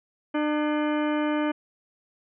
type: harmonic tone with a mistuned harmonic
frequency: 300 Hz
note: D4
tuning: 37 cents sharp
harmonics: 1 / 2 / 3 / 4 / 5 / 6 / 7 / 8 / 10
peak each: -24 / -30 / -34 / -36 / -38 / -40 / -41 / -42 / -44 dBFS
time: 0.34-1.52 s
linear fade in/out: 10 ms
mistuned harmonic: 6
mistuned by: -80 cents
effects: none